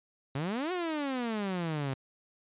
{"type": "exponential two-way sweep", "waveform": "sawtooth", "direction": "up then down", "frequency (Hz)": [130, 373, 130], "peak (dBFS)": -27, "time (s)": [0.35, 1.94], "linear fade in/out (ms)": 5, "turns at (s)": 0.72, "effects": ["resampled to 8000 Hz"]}